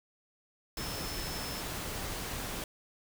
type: tone in noise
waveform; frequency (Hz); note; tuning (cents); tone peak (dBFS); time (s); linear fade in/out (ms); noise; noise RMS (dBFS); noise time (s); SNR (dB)
sine; 5270; E8; -1; -43; 0.77-1.61; 2; pink; -38; 0.77-2.64; -8
effects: none